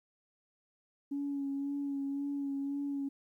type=tone with vibrato; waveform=sine; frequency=280 Hz; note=C#4; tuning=18 cents sharp; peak=-32 dBFS; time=1.11-3.09 s; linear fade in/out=10 ms; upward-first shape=sine; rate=1.9 Hz; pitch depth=23 cents each way; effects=tanh soft clip ceiling -28 dBFS + 12-bit